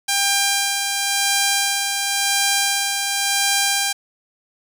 5% pulse tone with tremolo, 797 Hz, G5, 28 cents sharp, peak -4 dBFS, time 0.08-3.93 s, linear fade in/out 10 ms, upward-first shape sine, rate 0.94 Hz, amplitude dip 40%, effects none

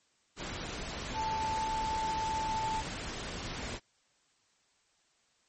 sine tone in noise, 880 Hz, A5, in tune, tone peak -31 dBFS, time 1.13-2.83 s, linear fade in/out 50 ms, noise pink, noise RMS -39 dBFS, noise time 0.36-3.8 s, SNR +5 dB, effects white hiss -71 dBFS RMS until 5.48 s + MP3 32 kbps

